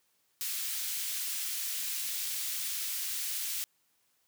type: high-pass noise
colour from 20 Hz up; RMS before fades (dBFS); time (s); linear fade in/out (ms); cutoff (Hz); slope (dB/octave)
white; -35; 0.41-3.64; 0; 2400; 12
effects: white hiss -73 dBFS RMS until 4.27 s + high-pass 80 Hz 12 dB/octave